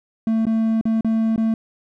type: tone with dropouts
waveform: triangle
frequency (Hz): 223.3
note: A3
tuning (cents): +26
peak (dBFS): -14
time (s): 0.27-1.54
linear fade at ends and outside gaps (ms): 2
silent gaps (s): 0.454-0.467 / 0.812-0.854 / 1.009-1.046 / 1.361-1.378
effects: none